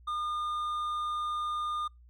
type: tone with hard clipping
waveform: sine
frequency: 1214 Hz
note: D#6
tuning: 43 cents flat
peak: -32 dBFS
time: 0.07-1.88 s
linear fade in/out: 10 ms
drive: 5 dB
effects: noise-tail reverb RT60 0.2 s tail -26 dB re dry + added 60 Hz sine -53 dBFS peak until 2.09 s